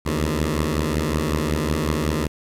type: beating tone pair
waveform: 10% pulse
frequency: 74 / 79.4 Hz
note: D2 / D#2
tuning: +14 / +36 cents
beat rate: 5.4 Hz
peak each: -15 dBFS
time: 0.05-2.28 s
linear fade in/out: 20 ms
effects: resampled to 32000 Hz + 8-bit